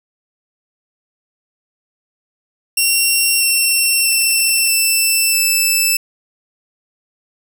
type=tone with pitch steps; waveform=10% pulse; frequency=2739 / 2714 / 2689 / 2664 / 2640 Hz; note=F7 / E7 / E7 / E7 / E7; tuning=-34 / +50 / +34 / +18 / +2 cents; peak=-4 dBFS; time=2.77-5.97 s; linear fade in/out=5 ms; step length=640 ms; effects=none